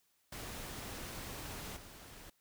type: noise with level steps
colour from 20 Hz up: pink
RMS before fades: -45 / -53 dBFS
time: 0.32-2.3 s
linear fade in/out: 5 ms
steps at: 1.76 s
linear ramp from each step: 10 ms
effects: white hiss -75 dBFS RMS until 2.4 s